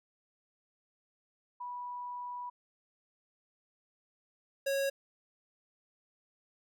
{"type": "tone pair in turn", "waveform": ["sine", "square"], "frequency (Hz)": [980, 550], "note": ["B5", "C#5"], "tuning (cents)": [-14, -14], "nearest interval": "minor seventh", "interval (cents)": 1000, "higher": "first", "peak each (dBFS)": [-38, -30], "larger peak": "second", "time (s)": [[1.6, 2.5], [4.66, 4.9]], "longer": "first", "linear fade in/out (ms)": 10, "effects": []}